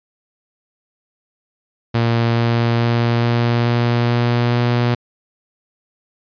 sawtooth tone with pitch steps, 116.54 / 117.22 / 117.89 / 118.58 / 119.26 / 119.95 / 120.65 Hz, A#2 / A#2 / A#2 / A#2 / A#2 / A#2 / B2, 0 / +10 / +20 / +30 / +40 / +50 / -40 cents, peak -10 dBFS, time 1.94-4.95 s, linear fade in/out 10 ms, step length 430 ms, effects resampled to 11025 Hz

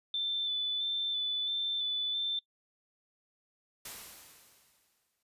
sine tone with vibrato, 3520 Hz, A7, in tune, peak -30 dBFS, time 0.14-2.39 s, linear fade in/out 2 ms, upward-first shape square, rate 1.5 Hz, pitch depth 16 cents each way
white noise with exponential decay, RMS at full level -42 dBFS, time 3.85-5.23 s, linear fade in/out 5 ms, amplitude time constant 300 ms
effects noise-tail reverb RT60 0.1 s tail -20 dB re dry + resampled to 32000 Hz

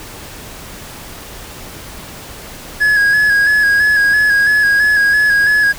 triangle tone with vibrato, 1672 Hz, G#6, 11 cents sharp, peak -7 dBFS, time 2.8-5.73 s, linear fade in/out 20 ms, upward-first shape square, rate 3 Hz, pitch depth 29 cents each way, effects pink hiss -32 dBFS RMS until 5.78 s

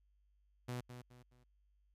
sawtooth tone with echo, 123.47 Hz, B2, in tune, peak -36 dBFS, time 0.68-0.81 s, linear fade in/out 10 ms, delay 210 ms, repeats 3, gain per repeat -9 dB, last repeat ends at 1.44 s, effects added 50 Hz sine -70 dBFS peak until 1.94 s + resampled to 32000 Hz

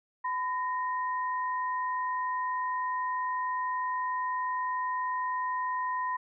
sine tone pair together, 1006 / 1856.8 Hz, B5 / A#6, +32 / -7 cents, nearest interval major seventh, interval 1061 cents, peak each -29 / -38 dBFS, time 0.24-6.17 s, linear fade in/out 10 ms, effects none

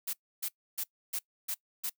blue noise bursts, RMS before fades -34 dBFS, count 6, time 0.07-1.898 s, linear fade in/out 10 ms, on 63 ms, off 290 ms, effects noise-tail reverb RT60 0.1 s tail -22 dB re dry

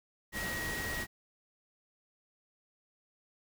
sine tone in noise, 1899 Hz, A#6, 32 cents sharp, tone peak -37 dBFS, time 0.32-1.07 s, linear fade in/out 50 ms, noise pink, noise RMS -39 dBFS, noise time 0.32-1.07 s, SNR -1 dB, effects none

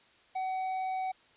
triangle tone with tanh clipping, 753 Hz, F#5, 30 cents sharp, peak -32 dBFS, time 0.35-1.12 s, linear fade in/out 10 ms, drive 10 dB, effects white hiss -62 dBFS RMS until 1.36 s + resampled to 8000 Hz

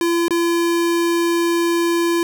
square tone with dropouts, 340 Hz, F4, 46 cents flat, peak -16 dBFS, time 0.01-2.23 s, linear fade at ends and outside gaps 1 ms, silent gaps 0.282-0.307 s, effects none

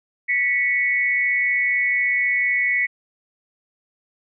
sine tone pair together, 1961.1 / 2217 Hz, B6 / C#7, -13 / 0 cents, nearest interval major second, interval 213 cents, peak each -20 dBFS, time 0.28-2.87 s, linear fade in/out 20 ms, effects none

